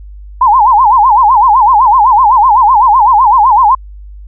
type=tone with vibrato; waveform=sine; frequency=932.3 Hz; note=A#5; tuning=in tune; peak=-3 dBFS; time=0.41-3.75 s; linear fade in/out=5 ms; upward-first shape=sine; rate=7.9 Hz; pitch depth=230 cents each way; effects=added 50 Hz sine -27 dBFS peak until 4.27 s